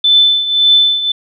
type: tone with tremolo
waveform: sine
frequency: 3520 Hz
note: A7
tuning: in tune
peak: -4 dBFS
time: 0.04-1.12 s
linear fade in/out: 5 ms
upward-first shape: triangle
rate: 1.8 Hz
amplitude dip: 75%
effects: none